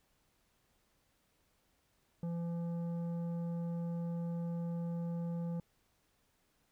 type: tone with tanh clipping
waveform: triangle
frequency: 169.9 Hz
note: F3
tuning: 47 cents flat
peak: -37 dBFS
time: 2.23-5.6 s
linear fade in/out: 2 ms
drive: 14 dB
effects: pink hiss -75 dBFS RMS until 6.71 s